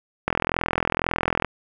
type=click train; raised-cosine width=0.5 ms; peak=-5 dBFS; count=50; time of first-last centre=0.28-1.447 s; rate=42 Hz; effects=none